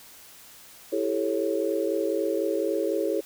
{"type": "chord", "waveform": "sine", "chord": "A dominant seventh", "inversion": "second", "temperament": "just", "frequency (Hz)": [330, 396, 440, 550], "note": ["E4", "G4", "A4", "C#5"], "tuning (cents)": [2, 18, 0, -14], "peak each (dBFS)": -29, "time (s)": [0.92, 3.21], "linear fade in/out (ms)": 10, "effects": ["white hiss -49 dBFS RMS until 3.25 s"]}